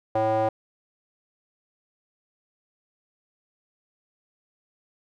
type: tone with band-pass filter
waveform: square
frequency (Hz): 110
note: A2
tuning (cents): 0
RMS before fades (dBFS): -23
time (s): 0.15-0.49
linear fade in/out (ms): 5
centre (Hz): 660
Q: 9.8
effects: none